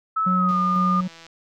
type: tone with pitch glide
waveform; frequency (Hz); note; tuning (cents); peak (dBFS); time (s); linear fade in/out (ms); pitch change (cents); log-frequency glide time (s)
sine; 1302 to 1214.8; E6 to D#6; -22 to -42; -19; 0.16-1.01; 10; -120; 0.34-0.58
type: tone with tremolo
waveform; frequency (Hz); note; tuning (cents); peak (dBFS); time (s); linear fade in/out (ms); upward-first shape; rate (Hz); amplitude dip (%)
triangle; 183.4; F#3; -15; -18; 0.26-1.08; 10; square; 2; 30
type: click train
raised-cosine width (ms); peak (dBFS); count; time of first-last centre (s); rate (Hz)
0.2; -27; 129; 0.49-1.266; 165
effects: none